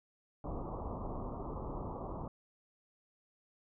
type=low-pass noise; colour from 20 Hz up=pink; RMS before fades=-41 dBFS; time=0.44-2.28 s; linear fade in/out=2 ms; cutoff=1200 Hz; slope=96 dB/octave; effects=none